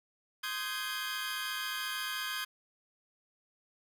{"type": "chord", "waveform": "20% pulse", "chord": "Ab major seventh", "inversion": "first", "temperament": "equal with one note detuned", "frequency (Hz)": [1046.5, 1244.5, 1552.7, 1661.2], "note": ["C6", "Eb6", "G6", "Ab6"], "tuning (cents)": [0, 0, -17, 0], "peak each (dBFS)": [-38, -37, -34, -35], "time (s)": [0.43, 2.45], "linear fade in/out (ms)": 10, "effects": []}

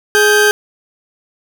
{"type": "tone pair together", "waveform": "40% pulse", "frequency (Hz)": [418.7, 1568], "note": ["G#4", "G6"], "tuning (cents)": [14, 0], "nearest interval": "octave + major seventh", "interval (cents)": 2286, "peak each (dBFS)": -10, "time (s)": [0.15, 0.51], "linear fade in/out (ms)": 0, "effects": []}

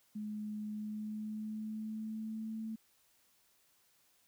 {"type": "tone with pitch glide", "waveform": "sine", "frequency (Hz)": [211.6, 221.2], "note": ["G#3", "A3"], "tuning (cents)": [33, 9], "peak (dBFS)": -38, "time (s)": [0.15, 2.76], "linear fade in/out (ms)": 10, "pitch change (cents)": 76, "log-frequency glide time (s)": [0.67, 2.63], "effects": ["white hiss -71 dBFS RMS until 4.27 s"]}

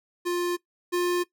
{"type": "tone pair in turn", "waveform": "square", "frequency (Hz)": [351.6, 353.6], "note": ["F4", "F4"], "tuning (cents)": [12, 22], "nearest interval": "unison", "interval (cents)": 10, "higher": "second", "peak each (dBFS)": [-25, -23], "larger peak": "second", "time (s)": [[0.25, 0.57], [0.92, 1.24]], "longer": "neither", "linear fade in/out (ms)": 20, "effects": ["noise-tail reverb RT60 0.1 s tail -18 dB re dry"]}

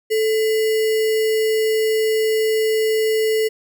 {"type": "tone with sample-and-hold", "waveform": "sine", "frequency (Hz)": 437.9, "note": "A4", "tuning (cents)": -8, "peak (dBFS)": -15, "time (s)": [0.1, 3.49], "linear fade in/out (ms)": 20, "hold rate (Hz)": 2450, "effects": []}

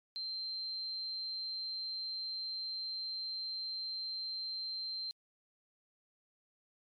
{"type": "tone", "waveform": "sine", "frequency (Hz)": 4135, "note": "C8", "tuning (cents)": -21, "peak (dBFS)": -37, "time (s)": [0.16, 5.11], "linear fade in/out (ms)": 0, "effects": ["MP3 96 kbps"]}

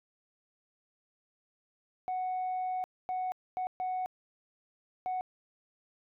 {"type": "tone bursts at uneven times", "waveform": "sine", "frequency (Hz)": 740, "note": "F#5", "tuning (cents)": 0, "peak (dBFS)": -29, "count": 5, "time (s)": [[2.08, 2.84], [3.09, 3.32], [3.57, 3.67], [3.8, 4.06], [5.06, 5.21]], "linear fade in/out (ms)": 0, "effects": ["tanh soft clip ceiling -29 dBFS"]}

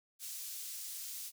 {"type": "high-pass noise", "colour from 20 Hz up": "pink", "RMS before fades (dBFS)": -44, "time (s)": [0.19, 1.32], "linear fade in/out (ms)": 50, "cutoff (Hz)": 6000, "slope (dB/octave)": 12, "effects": []}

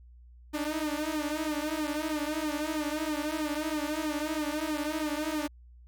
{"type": "tone with flanger", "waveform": "sawtooth", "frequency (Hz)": 304.5, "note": "D#4", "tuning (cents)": -37, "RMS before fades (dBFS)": -32, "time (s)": [0.53, 5.48], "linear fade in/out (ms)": 20, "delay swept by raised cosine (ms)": [1.8, 7.6], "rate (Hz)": 3.1, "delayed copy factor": -1, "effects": ["added 60 Hz sine -50 dBFS peak until 5.87 s"]}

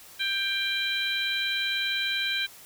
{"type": "harmonic tone", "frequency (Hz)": 790, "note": "G5", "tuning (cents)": 13, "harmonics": [2, 3, 4, 5], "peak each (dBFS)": [-31, -31, -31, -31], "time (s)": [0.19, 2.47], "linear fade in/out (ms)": 20, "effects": ["white hiss -49 dBFS RMS until 2.65 s"]}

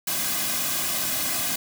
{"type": "noise with comb filter", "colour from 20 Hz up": "white", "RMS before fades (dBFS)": -26, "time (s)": [0.07, 1.56], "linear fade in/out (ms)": 5, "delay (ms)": 2.2, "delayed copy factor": -0.75, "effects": []}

